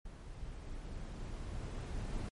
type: noise with level ramp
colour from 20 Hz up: brown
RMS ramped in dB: -48 to -38 dBFS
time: 0.05-2.29 s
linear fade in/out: 5 ms
effects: MP3 48 kbps